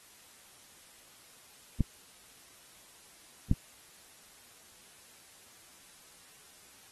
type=clicks; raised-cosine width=5 ms; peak=-13 dBFS; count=2; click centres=1.807 / 3.514 s; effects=white hiss -57 dBFS RMS until 6.91 s + AAC 32 kbps